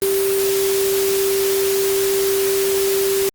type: tone in noise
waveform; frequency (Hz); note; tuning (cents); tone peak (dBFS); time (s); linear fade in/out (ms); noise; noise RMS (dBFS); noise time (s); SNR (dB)
sine; 390.7; G4; -6; -16; 0.02-3.29; 0; white; -24; 0.02-3.29; +5
effects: Opus 32 kbps